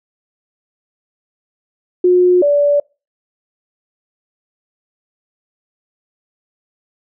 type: tone pair in turn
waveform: sine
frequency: 360.2 / 578.4 Hz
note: F#4 / D5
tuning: -46 / -27 cents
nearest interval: minor sixth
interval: 819 cents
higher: second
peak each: -7 / -9 dBFS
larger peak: first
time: 2.04-2.42 / 2.42-2.8 s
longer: neither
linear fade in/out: 5 ms
effects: noise-tail reverb RT60 0.3 s tail -26 dB re dry